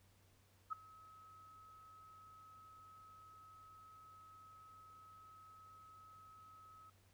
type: tone with ADSR envelope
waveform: sine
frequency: 1283 Hz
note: E6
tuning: 47 cents flat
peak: -36 dBFS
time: 0.7-6.9 s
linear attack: 26 ms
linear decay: 7 ms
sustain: -22 dB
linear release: 5 ms
effects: added 95 Hz sine -70 dBFS peak until 7.13 s + pink hiss -73 dBFS RMS until 7.13 s